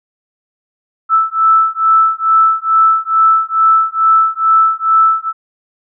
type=beating tone pair; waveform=sine; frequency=1316 / 1318.3 Hz; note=E6 / E6; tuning=-3 / 0 cents; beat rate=2.3 Hz; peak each=-11 dBFS; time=1.09-5.33 s; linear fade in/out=50 ms; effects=none